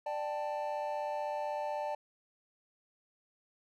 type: chord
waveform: triangle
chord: D suspended fourth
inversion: none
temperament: equal with one note detuned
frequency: 593.5 / 784 / 880 Hz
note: D5 / G5 / A5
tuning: +18 / 0 / 0 cents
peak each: -35 / -39 / -36 dBFS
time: 0.06-1.95 s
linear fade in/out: 5 ms
effects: none